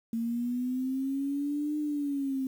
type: linear two-way sweep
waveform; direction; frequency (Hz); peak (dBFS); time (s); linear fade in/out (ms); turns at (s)
sine; up then down; 226.9 to 301.8 to 261.4; -28; 0.13-2.47; 2; 1.78
effects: 9-bit